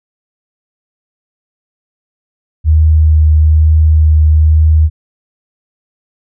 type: tone with vibrato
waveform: sine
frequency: 77.78 Hz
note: D#2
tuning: in tune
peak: -4 dBFS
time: 2.64-4.9 s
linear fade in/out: 50 ms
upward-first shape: triangle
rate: 1.1 Hz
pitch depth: 15 cents each way
effects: none